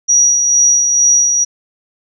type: tone with tremolo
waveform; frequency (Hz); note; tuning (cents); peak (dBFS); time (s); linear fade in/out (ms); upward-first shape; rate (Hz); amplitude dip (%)
sine; 5780; F#8; -41; -6; 0.08-1.45; 20; sine; 2.2; 40
effects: none